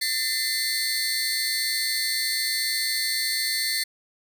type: tone cluster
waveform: sawtooth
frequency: 1790 / 2048 / 4197 / 4468 Hz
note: A6 / C7 / C8 / C#8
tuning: +29 / -38 / +5 / +13 cents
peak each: -29 / -26 / -28 / -24 dBFS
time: 0.01-3.84 s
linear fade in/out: 10 ms
effects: none